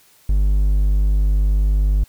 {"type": "tone", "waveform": "triangle", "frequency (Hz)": 50.1, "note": "G1", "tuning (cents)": 38, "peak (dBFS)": -11, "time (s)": [0.29, 2.04], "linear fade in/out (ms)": 5, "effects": ["white hiss -53 dBFS RMS until 2.08 s"]}